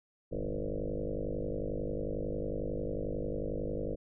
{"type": "tone with frequency modulation", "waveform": "sine", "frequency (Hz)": 240.3, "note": "B3", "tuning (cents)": -47, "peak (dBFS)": -32, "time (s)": [0.31, 3.96], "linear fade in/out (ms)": 20, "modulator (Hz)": 51.1, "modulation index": 6.2, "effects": []}